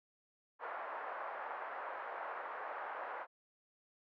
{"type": "band-pass noise", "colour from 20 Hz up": "pink", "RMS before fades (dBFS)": -44, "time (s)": [0.59, 3.27], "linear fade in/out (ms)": 50, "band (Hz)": [600, 1600], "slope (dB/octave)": 24, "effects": []}